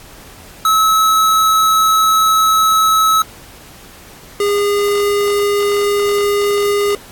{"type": "tone pair in turn", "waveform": "square", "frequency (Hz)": [1295, 407.9], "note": ["E6", "G#4"], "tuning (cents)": [-31, -31], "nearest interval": "octave + minor sixth", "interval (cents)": 2000, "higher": "first", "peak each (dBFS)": [-10, -13], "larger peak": "first", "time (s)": [[0.65, 3.22], [4.4, 6.95]], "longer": "first", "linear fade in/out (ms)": 2, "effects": ["pink hiss -39 dBFS RMS until 7.11 s", "AAC 64 kbps"]}